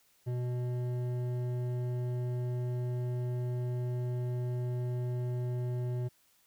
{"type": "tone with hard clipping", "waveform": "sine", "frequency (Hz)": 123.47, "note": "B2", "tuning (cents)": 0, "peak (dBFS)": -33, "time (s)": [0.26, 6.09], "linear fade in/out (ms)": 20, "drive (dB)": 10, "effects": ["white hiss -68 dBFS RMS until 6.46 s"]}